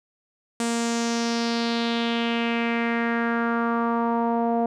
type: tone with low-pass filter sweep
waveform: sawtooth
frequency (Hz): 233.1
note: A#3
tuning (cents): 0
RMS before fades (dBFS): -24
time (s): 0.6-4.66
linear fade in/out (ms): 2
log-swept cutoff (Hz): 8400 to 710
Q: 3.1
effects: none